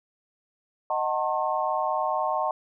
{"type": "chord", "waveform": "sine", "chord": "D# diminished seventh", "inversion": "none", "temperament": "just", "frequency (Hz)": [622.3, 746.7, 896, 1075.3], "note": ["D#5", "F#5", "A5", "C6"], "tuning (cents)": [0, 16, 31, 47], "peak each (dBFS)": -29, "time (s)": [0.9, 2.51], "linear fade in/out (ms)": 2, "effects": []}